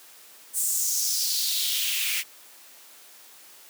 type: noise with high-pass filter sweep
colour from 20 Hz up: white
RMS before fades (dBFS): -26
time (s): 0.53-2.24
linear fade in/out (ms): 50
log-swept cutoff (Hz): 8600 to 2200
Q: 3.2
effects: white hiss -50 dBFS RMS until 3.69 s + high-pass 300 Hz 12 dB/octave